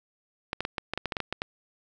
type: clicks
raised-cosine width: 0.3 ms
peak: -13 dBFS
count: 12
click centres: 0.531 / 0.606 / 0.651 / 0.782 / 0.936 / 0.976 / 1.057 / 1.122 / 1.168 / 1.203 / 1.326 / 1.419 s
effects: none